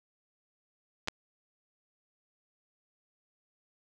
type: clicks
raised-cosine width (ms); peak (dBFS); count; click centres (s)
0.2; -23 / -11; 2; 1.075 / 1.084
effects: none